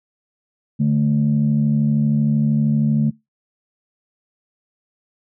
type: tone pair together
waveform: sine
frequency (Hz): 146.3 / 219.2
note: D3 / A3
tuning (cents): -6 / -6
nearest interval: perfect fifth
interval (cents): 700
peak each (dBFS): -16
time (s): 0.79-3.11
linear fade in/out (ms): 20
effects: noise-tail reverb RT60 0.2 s tail -23 dB re dry + tanh soft clip ceiling -8 dBFS